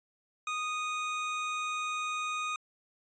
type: tone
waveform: 25% pulse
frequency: 1240 Hz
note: D#6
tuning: 6 cents flat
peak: -28 dBFS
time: 0.47-2.56 s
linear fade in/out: 2 ms
effects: resampled to 16000 Hz

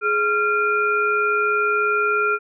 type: tone cluster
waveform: sine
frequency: 419.8 / 1383 / 2419 Hz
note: G#4 / F6 / D#7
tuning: +19 / -17 / -49 cents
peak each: -23 / -18 / -27 dBFS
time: 0.01-2.39 s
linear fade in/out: 50 ms
effects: none

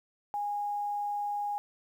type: tone with quantisation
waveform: sine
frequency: 822 Hz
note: G#5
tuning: 18 cents flat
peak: -30 dBFS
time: 0.34-1.58 s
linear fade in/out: 0 ms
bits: 10
effects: none

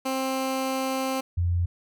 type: tone pair in turn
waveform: 15% pulse / sine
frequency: 264 / 87.26 Hz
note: C4 / F2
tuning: +16 / -1 cents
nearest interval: octave + perfect fifth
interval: 1917 cents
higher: first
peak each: -19 / -21 dBFS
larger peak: first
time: 0.05-1.21 / 1.37-1.66 s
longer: first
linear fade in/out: 10 ms
effects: none

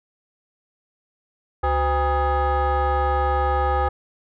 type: tone with frequency modulation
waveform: sine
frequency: 370 Hz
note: F#4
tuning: in tune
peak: -16 dBFS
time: 1.63-3.89 s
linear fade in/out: 10 ms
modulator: 440 Hz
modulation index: 2
effects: tanh soft clip ceiling -15 dBFS

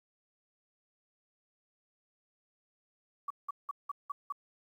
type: tone bursts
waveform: sine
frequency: 1138 Hz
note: C#6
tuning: 45 cents sharp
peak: -33 dBFS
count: 6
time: 3.28-4.324 s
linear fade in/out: 5 ms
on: 24 ms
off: 180 ms
effects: 11-bit

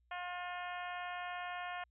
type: harmonic tone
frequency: 356.4 Hz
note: F4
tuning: 35 cents sharp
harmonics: 2 / 3 / 4 / 5 / 6 / 7 / 8 / 9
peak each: -43 / -47 / -48 / -48 / -53 / -52 / -55 / -58 dBFS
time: 0.11-1.84 s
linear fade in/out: 5 ms
effects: added 60 Hz sine -70 dBFS peak until 1.9 s

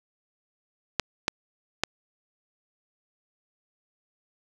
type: clicks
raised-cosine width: 0.2 ms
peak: -5 dBFS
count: 3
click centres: 0.997 / 1.281 / 1.836 s
effects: 7-bit

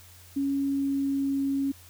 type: tone with pitch glide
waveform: sine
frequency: 277.2 to 275 Hz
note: C#4 to C#4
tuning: 0 to -14 cents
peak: -24 dBFS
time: 0.36-1.72 s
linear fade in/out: 10 ms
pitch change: -14 cents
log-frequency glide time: 0.51-1.38 s
effects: added 88 Hz sine -52 dBFS peak until 1.89 s + white hiss -53 dBFS RMS until 1.89 s

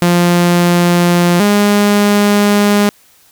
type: tone pair in turn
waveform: sawtooth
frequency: 174.61 / 205.2 Hz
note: F3 / G#3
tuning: 0 / -21 cents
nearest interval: minor third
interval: 279 cents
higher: second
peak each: -4 dBFS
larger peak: neither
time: 0.02-1.4 / 1.4-2.89 s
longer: second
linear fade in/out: 0 ms
effects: white hiss -48 dBFS RMS until 3.31 s

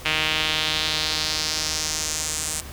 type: tone with band-pass filter sweep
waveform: sawtooth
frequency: 155.56 Hz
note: D#3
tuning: in tune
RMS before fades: -25 dBFS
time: 0.05-2.61 s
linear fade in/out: 10 ms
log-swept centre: 2700 to 8300 Hz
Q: 2.4
effects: added 72 Hz sine -40 dBFS peak until 2.72 s + pink hiss -40 dBFS RMS until 2.72 s

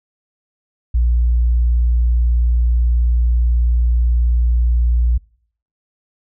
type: tone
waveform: sine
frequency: 59.2 Hz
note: A#1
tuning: 27 cents sharp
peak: -10 dBFS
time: 0.94-5.18 s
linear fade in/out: 10 ms
effects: noise-tail reverb RT60 0.6 s tail -26 dB re dry + tanh soft clip ceiling -8 dBFS

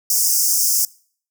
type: high-pass noise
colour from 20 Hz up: pink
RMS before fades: -17 dBFS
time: 0.1-0.85 s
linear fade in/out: 2 ms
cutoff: 5100 Hz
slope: 96 dB/octave
effects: noise-tail reverb RT60 0.5 s tail -23 dB re dry

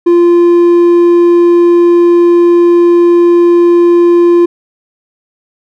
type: tone with hard clipping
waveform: sine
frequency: 346.1 Hz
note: F4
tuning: 16 cents flat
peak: -4 dBFS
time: 0.06-4.46 s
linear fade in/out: 10 ms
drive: 3 dB
effects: none

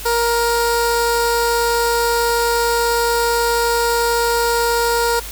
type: tone with notch filter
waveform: 15% pulse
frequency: 469.2 Hz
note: A#4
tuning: 11 cents sharp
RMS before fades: -17 dBFS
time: 0.05-5.2 s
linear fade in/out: 10 ms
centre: 2100 Hz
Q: 1.5
effects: added 50 Hz sine -32 dBFS peak until 5.31 s + white hiss -32 dBFS RMS until 5.31 s

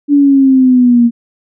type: exponential sweep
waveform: sine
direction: down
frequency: 290.5 to 233.1 Hz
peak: -4 dBFS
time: 0.08-1.11 s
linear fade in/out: 50 ms
effects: none

